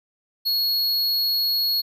square tone, 4331 Hz, C#8, 41 cents flat, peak -20 dBFS, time 0.45-1.82 s, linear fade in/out 20 ms, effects none

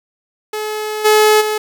sawtooth tone with level steps, 427.6 Hz, A4, 49 cents flat, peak -16 / -4 / -12 dBFS, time 0.53-1.58 s, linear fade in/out 5 ms, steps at 1.04 / 1.4 s, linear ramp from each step 20 ms, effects 7-bit

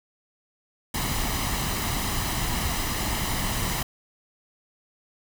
pink noise with comb filter, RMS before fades -27 dBFS, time 0.94-3.83 s, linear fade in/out 5 ms, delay 1 ms, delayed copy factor +0.5, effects none

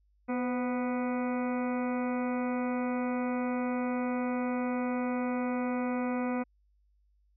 harmonic tone with a mistuned harmonic, 246.9 Hz, B3, in tune, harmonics 1 / 2 / 3 / 4 / 5 / 6 / 8 / 9 / 10, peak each -30 / -36 / -40 / -42 / -44 / -46 / -48 / -49 / -50 dBFS, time 0.28-6.44 s, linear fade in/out 20 ms, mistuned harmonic 2, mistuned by +45 cents, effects added 50 Hz sine -65 dBFS peak until 7.36 s

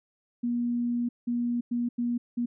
sine tone bursts at uneven times, 239.7 Hz, A#3, 48 cents sharp, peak -25 dBFS, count 5, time 0.43-1.09 / 1.27-1.61 / 1.71-1.89 / 1.98-2.18 / 2.37-2.46 s, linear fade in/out 10 ms, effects none

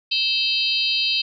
sine tone cluster, 2635 / 3113 / 3829 / 4213 / 4739 Hz, E7 / G7 / A#7 / C8 / D8, -1 / -13 / +46 / +11 / +15 cents, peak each -25 dBFS, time 0.11-1.22 s, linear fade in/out 10 ms, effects none

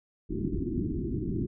white low-pass noise, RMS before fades -31 dBFS, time 0.29-1.47 s, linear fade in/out 20 ms, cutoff 380 Hz, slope 96 dB/octave, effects none

